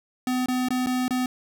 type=tone with dropouts; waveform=square; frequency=252.8 Hz; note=B3; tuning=41 cents sharp; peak=-23 dBFS; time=0.27-1.26 s; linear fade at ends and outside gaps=2 ms; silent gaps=0.46-0.484 / 0.686-0.705 / 0.862-0.869 / 1.081-1.107 s; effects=none